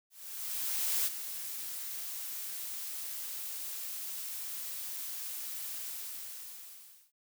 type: noise with ADSR envelope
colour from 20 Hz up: blue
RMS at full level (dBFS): -30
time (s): 0.1-7.12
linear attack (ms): 960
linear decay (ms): 29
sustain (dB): -10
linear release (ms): 1300
effects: none